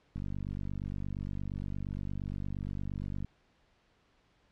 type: click train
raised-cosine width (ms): 5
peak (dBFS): -26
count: 151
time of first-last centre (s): 0.16-3.246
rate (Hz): 48.6
effects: pink hiss -69 dBFS RMS until 4.51 s + low-pass 4000 Hz 12 dB/octave